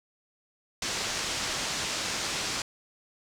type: low-pass noise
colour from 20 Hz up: white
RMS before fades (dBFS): -32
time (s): 0.82-2.62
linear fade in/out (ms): 2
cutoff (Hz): 6900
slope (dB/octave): 24
effects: none